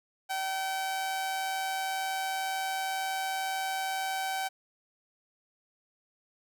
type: tone with amplitude modulation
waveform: sawtooth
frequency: 767 Hz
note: G5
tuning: 38 cents flat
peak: -25 dBFS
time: 0.29-4.49 s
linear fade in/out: 20 ms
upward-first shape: sine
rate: 162 Hz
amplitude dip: 35%
effects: none